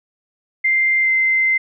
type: tone with pitch glide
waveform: sine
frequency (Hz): 2093 to 2075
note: C7 to C7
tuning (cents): 0 to -15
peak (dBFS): -13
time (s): 0.64-1.58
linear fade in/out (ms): 10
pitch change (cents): -15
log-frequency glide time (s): 1.01-1.09
effects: none